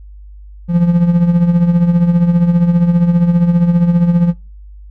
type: tone with tremolo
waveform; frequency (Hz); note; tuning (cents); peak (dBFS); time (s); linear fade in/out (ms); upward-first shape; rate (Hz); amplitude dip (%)
triangle; 172.6; F3; -20; -3; 0.68-4.34; 50; triangle; 15; 70
effects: noise-tail reverb RT60 0.3 s tail -25 dB re dry + added 50 Hz sine -32 dBFS peak until 4.9 s